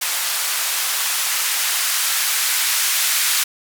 violet noise with band-pass filter sweep, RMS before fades -20 dBFS, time 0.01-3.44 s, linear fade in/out 10 ms, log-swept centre 920 to 1500 Hz, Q 0.86, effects none

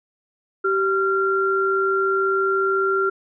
sine tone pair together, 386.7 / 1379 Hz, G4 / F6, -24 / -22 cents, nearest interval octave + minor seventh, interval 2202 cents, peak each -20 dBFS, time 0.64-3.1 s, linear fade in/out 10 ms, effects none

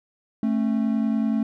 triangle tone pair together, 220 / 270.4 Hz, A3 / C#4, 0 / -43 cents, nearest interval major third, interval 357 cents, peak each -19 / -24 dBFS, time 0.43-1.43 s, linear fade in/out 2 ms, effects none

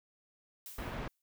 blue noise with exponential decay, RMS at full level -45 dBFS, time 0.66-1.22 s, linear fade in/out 1 ms, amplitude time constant 120 ms
pink low-pass noise, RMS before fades -40 dBFS, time 0.78-1.08 s, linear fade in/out 5 ms, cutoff 2200 Hz, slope 12 dB/octave
effects none

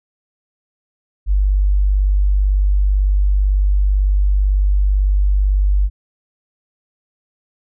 sine tone, 49 Hz, G1, in tune, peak -11 dBFS, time 1.26-5.9 s, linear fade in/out 50 ms, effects none

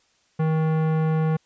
sine tone with tanh clipping, 158.2 Hz, D#3, 29 cents sharp, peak -21 dBFS, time 0.39-1.37 s, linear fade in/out 10 ms, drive 18 dB, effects white hiss -64 dBFS RMS until 1.45 s + resampled to 16000 Hz

